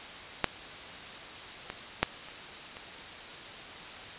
clicks, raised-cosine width 0.3 ms, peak -7 / -19 / -6 / -28 / -27 dBFS, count 5, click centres 0.443 / 1.701 / 2.03 / 2.286 / 2.769 s, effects white hiss -43 dBFS RMS until 4.18 s + resampled to 8000 Hz

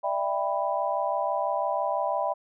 sine chord, E minor seventh, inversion third, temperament just, 593.3 / 659.3 / 791.1 / 988.9 Hz, D5 / E5 / G5 / B5, +18 / 0 / +16 / +2 cents, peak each -30 dBFS, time 0.03-2.34 s, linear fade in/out 20 ms, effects none

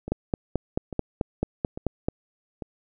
two click trains, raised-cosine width 2 ms, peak -20 / -10 dBFS, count 4 / 10, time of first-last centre 0.08-2.622 / 0.12-2.085 s, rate 1.18 / 4.58 Hz, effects none

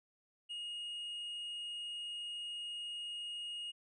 triangle tone, 2867 Hz, F7, 45 cents sharp, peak -39 dBFS, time 0.49-3.72 s, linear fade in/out 20 ms, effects resampled to 24000 Hz

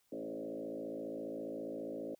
sine tone with frequency modulation, 415.3 Hz, G#4, in tune, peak -39 dBFS, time 0.12-2.15 s, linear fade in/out 5 ms, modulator 54.8 Hz, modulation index 3.3, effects white hiss -75 dBFS RMS until 2.19 s

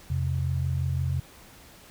sine tone pair together, 86.2 / 132.01 Hz, F2 / C3, -22 / +16 cents, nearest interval perfect fifth, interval 738 cents, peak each -27 dBFS, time 0.1-1.2 s, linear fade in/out 5 ms, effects pink hiss -51 dBFS RMS until 1.9 s

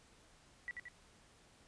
sine tone with echo, 1953 Hz, B6, 20 cents flat, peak -39 dBFS, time 0.68-0.71 s, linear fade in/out 0 ms, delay 87 ms, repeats 2, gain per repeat -4 dB, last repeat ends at 0.884 s, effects pink hiss -65 dBFS RMS until 1.67 s + resampled to 22050 Hz

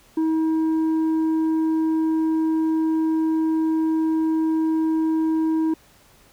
triangle tone with tanh clipping, 319.2 Hz, D#4, 44 cents sharp, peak -19 dBFS, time 0.17-5.74 s, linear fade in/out 5 ms, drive 9 dB, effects pink hiss -54 dBFS RMS until 6.32 s

